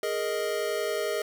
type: chord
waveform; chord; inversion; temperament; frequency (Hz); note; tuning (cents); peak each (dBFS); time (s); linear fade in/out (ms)
square; Ab suspended second; none; equal; 415.3 / 466.2 / 622.3; Ab4 / Bb4 / Eb5; 0 / 0 / 0; -32 / -33 / -32; 0.03-1.22; 2
effects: none